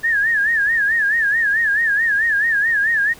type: tone with vibrato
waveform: sine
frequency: 1738 Hz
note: A6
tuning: 22 cents flat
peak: -14 dBFS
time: 0.03-3.14 s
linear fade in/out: 20 ms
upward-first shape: sine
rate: 4.6 Hz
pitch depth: 130 cents each way
effects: pink hiss -43 dBFS RMS until 3.19 s

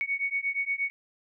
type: beating tone pair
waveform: sine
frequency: 2223 / 2231.5 Hz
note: C#7 / C#7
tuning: +4 / +11 cents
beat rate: 8.5 Hz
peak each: -30 / -30 dBFS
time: 0.01-0.9 s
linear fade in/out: 0 ms
effects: none

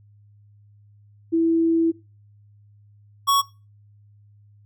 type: tone pair in turn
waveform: sine / square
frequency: 329.6 / 1114.4 Hz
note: E4 / C#6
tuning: 0 / +9 cents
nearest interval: octave + major sixth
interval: 2109 cents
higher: second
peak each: -16 dBFS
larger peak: neither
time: 1.32-1.92 / 3.27-3.42 s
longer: first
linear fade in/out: 20 ms
effects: noise-tail reverb RT60 0.3 s tail -20 dB re dry + added 103 Hz sine -50 dBFS peak until 4.65 s

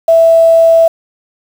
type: tone with quantisation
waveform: sine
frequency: 659.3 Hz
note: E5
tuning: in tune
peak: -3 dBFS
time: 0.08-0.88 s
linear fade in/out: 5 ms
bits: 5
effects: none

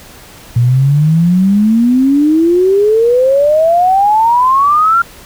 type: exponential sweep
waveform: sine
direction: up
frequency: 116.7 to 1396.9 Hz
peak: -6 dBFS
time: 0.56-5.02 s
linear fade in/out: 5 ms
effects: pink hiss -36 dBFS RMS until 5.25 s

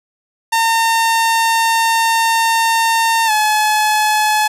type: tone with pitch glide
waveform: sawtooth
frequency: 910 to 854 Hz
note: A#5 to G#5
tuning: -42 to +48 cents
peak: -8 dBFS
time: 0.52-4.48 s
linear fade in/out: 10 ms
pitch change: -110 cents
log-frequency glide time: 3.26-3.31 s
effects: resampled to 32000 Hz + 8-bit

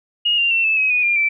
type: tone with pitch steps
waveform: sine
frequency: 2865 / 2782 / 2701 / 2623 / 2547 / 2473 / 2401 / 2331 Hz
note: F7 / F7 / E7 / E7 / D#7 / D#7 / D7 / D7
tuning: +44 / -7 / +42 / -9 / +40 / -11 / +38 / -14 cents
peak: -14 dBFS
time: 0.25-1.29 s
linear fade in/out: 10 ms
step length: 130 ms
effects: none

